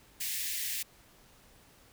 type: high-pass noise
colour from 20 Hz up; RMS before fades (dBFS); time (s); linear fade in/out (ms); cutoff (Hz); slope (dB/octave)
white; -35; 0.2-0.83; 10; 1700; 96
effects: pink hiss -60 dBFS RMS until 1.92 s